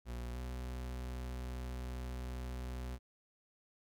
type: tone with pitch glide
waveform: 40% pulse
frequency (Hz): 60.3 to 62.5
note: B1 to B1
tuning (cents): -41 to +21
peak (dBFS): -39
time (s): 0.05-2.99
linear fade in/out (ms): 50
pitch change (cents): +62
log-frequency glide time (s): 0.32-0.38
effects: none